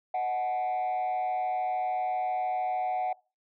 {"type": "tone with frequency modulation", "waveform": "sine", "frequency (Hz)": 740, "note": "F#5", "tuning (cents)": 0, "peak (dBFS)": -24, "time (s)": [0.14, 3.13], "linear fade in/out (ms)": 5, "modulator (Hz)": 113, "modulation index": 0.51, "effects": ["noise-tail reverb RT60 0.3 s tail -24 dB re dry", "tanh soft clip ceiling -26 dBFS"]}